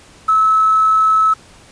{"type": "tone with quantisation", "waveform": "sine", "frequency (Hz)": 1298, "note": "E6", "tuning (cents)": -27, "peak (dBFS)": -9, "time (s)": [0.28, 1.34], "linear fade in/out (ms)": 10, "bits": 6, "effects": ["pink hiss -44 dBFS RMS until 1.71 s", "resampled to 22050 Hz"]}